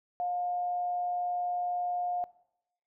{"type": "tone with amplitude modulation", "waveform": "sine", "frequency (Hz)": 712, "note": "F5", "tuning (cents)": 33, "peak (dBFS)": -28, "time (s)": [0.2, 2.24], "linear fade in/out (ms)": 0, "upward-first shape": "sine", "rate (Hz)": 170, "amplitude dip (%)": 25, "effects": ["noise-tail reverb RT60 0.8 s tail -20 dB re dry"]}